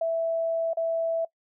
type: tone with dropouts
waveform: sine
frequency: 659.3 Hz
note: E5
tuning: in tune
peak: -23 dBFS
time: 0.01-1.25 s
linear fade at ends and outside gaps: 5 ms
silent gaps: 0.734-0.77 s
effects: noise-tail reverb RT60 0.1 s tail -22 dB re dry